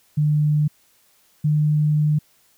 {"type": "tone pair in turn", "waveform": "sine", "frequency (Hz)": [150, 150.96], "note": ["D3", "D3"], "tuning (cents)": [37, 48], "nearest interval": "unison", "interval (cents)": 11, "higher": "second", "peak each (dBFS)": -15, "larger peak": "neither", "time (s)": [[0.17, 0.68], [1.44, 2.19]], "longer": "second", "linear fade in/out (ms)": 10, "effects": ["white hiss -59 dBFS RMS until 2.57 s"]}